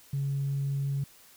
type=tone; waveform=sine; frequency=139 Hz; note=C#3; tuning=5 cents sharp; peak=-26 dBFS; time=0.13-1.04 s; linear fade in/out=5 ms; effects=tanh soft clip ceiling -23 dBFS + white hiss -56 dBFS RMS until 1.36 s

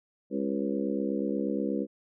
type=harmonic tone with a mistuned harmonic; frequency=68.4 Hz; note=C#2; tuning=23 cents flat; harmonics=3 / 4 / 5 / 6 / 7 / 8; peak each=-32 / -32 / -34 / -38 / -35 / -41 dBFS; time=0.3-1.87 s; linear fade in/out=50 ms; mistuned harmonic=7; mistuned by=+36 cents; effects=none

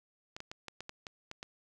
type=clicks; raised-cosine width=0.2 ms; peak=-25 dBFS; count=9; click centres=0.365 / 0.404 / 0.515 / 0.683 / 0.806 / 0.894 / 1.068 / 1.314 / 1.429 s; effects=none

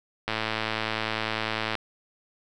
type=click train; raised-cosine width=0.3 ms; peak=-11 dBFS; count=163; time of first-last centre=0.28-1.753 s; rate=110 Hz; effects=none

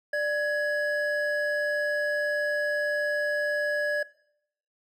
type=tone pair together; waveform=triangle; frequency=592 / 1674.4 Hz; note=D5 / G#6; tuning=+14 / +14 cents; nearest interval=octave + tritone; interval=1800 cents; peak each=-26 dBFS; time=0.13-4.03 s; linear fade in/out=5 ms; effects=noise-tail reverb RT60 0.7 s tail -20 dB re dry

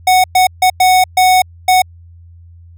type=tone bursts at uneven times; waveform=square; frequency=740 Hz; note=F#5; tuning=in tune; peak=-7 dBFS; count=6; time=0.07-0.24 / 0.35-0.47 / 0.62-0.7 / 0.8-1.04 / 1.17-1.42 / 1.68-1.82 s; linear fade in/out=5 ms; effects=added 85 Hz sine -36 dBFS peak until 2.77 s

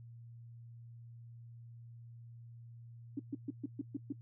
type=tone bursts; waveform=sine; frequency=282.4 Hz; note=C#4; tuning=32 cents sharp; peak=-34 dBFS; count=7; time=3.17-4.125 s; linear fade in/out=5 ms; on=25 ms; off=130 ms; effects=noise-tail reverb RT60 0.1 s tail -19 dB re dry + added 117 Hz sine -50 dBFS peak until 4.21 s

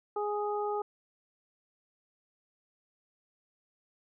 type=harmonic tone; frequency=415.3 Hz; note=G#4; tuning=in tune; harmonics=1 / 2 / 3; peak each=-32 / -34 / -39 dBFS; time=0.16-0.82 s; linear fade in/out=5 ms; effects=none

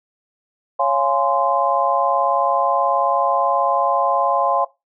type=chord; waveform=sine; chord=Db major seventh; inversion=none; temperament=just; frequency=554.4 / 693 / 831.5 / 1039.4 Hz; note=Db5 / F5 / Ab5 / C6; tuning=0 / -14 / +2 / -12 cents; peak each=-21 / -21 / -21 / -20 dBFS; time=0.79-4.65 s; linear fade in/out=10 ms; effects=noise-tail reverb RT60 0.2 s tail -17 dB re dry

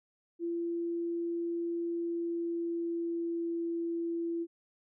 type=tone with pitch glide; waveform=sine; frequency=340 to 336.7 Hz; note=F4 to E4; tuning=-46 to +37 cents; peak=-31 dBFS; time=0.39-4.47 s; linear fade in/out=50 ms; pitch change=-17 cents; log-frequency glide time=1.84-3.6 s; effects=none

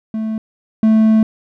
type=tone pair in turn; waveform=triangle; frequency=219.5 / 219.5 Hz; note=A3 / A3; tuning=-4 / -4 cents; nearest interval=unison; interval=0 cents; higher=neither; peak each=-16 / -6 dBFS; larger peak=second; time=0.14-0.38 / 0.83-1.23 s; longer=second; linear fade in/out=2 ms; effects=none

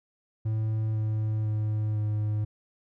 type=tone with pitch steps; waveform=triangle; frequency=109.5 / 108.37 / 107.25 / 106.14 Hz; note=A2 / A2 / A2 / G#2; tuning=-8 / -26 / -44 / +38 cents; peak=-23 dBFS; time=0.45-2.45 s; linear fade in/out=10 ms; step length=500 ms; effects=none

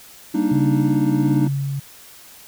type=chord; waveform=triangle; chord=Eb major seventh; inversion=first; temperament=equal; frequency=196 / 233.1 / 293.7 / 311.1 Hz; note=G3 / Bb3 / D4 / Eb4; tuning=0 / 0 / 0 / 0 cents; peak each=-23 / -23 / -19 / -18 dBFS; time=0.34-1.48 s; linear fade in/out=10 ms
type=tone with tremolo; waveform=sine; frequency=138.59 Hz; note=C#3; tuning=in tune; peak=-18 dBFS; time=0.51-1.8 s; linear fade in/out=10 ms; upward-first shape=sine; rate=1.4 Hz; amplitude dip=35%
effects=white hiss -44 dBFS RMS until 2.47 s

